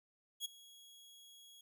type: tone with ADSR envelope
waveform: sawtooth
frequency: 3322 Hz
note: G#7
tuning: in tune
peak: -33 dBFS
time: 0.4-1.61 s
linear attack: 51 ms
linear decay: 12 ms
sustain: -21 dB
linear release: 3 ms
effects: none